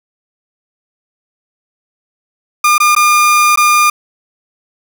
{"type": "tone with dropouts", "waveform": "30% pulse", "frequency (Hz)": 1208, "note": "D6", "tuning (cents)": 48, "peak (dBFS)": -4, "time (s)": [2.64, 3.9], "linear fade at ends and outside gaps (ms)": 5, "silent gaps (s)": [[2.781, 2.801], [2.951, 2.963], [3.559, 3.573]], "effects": []}